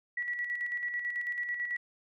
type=tone with tremolo; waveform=sine; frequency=1939 Hz; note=B6; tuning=32 cents flat; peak=-30 dBFS; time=0.17-1.77 s; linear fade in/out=5 ms; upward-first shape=square; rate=9.1 Hz; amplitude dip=45%; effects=none